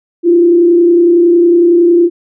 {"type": "tone with frequency modulation", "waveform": "sine", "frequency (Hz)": 344.6, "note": "F4", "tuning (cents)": -23, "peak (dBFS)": -4, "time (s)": [0.23, 2.1], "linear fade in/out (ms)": 50, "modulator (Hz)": 30.9, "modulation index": 0.41, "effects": []}